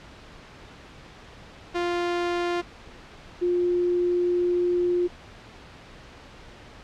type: tone pair in turn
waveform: sawtooth / sine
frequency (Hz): 349.2 / 353.5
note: F4 / F4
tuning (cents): 0 / +21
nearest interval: unison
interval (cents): 21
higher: second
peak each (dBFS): -20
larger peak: neither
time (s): 1.74-2.62 / 3.41-5.08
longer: second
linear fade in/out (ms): 20
effects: pink hiss -46 dBFS RMS until 6.83 s + low-pass 4000 Hz 12 dB/octave